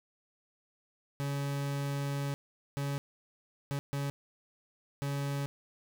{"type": "tone bursts at uneven times", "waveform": "40% pulse", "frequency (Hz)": 140.8, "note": "C#3", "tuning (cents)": 27, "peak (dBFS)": -31, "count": 5, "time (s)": [[1.2, 2.34], [2.77, 2.98], [3.71, 3.79], [3.93, 4.1], [5.02, 5.46]], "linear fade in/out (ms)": 0, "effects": []}